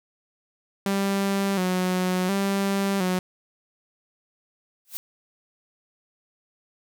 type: tone with vibrato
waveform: sawtooth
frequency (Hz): 190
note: F#3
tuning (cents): +46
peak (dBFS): -18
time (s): 0.86-3.19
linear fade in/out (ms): 2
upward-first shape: square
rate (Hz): 0.7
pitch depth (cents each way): 63
type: noise with exponential growth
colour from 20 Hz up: blue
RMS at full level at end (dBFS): -28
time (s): 4.85-4.97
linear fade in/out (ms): 0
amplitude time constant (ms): 24
effects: none